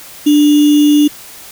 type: tone with sample-and-hold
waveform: sine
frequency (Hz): 295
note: D4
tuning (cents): +8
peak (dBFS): -5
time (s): 0.26-1.08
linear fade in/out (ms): 10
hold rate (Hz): 3150
effects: white hiss -34 dBFS RMS until 1.51 s